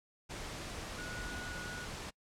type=tone in noise; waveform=sine; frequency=1458 Hz; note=F#6; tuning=26 cents flat; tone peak=-44 dBFS; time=0.97-1.86 s; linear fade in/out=20 ms; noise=pink; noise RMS=-43 dBFS; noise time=0.29-2.11 s; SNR=-4 dB; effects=noise-tail reverb RT60 0.1 s tail -25 dB re dry + low-pass 8000 Hz 12 dB/octave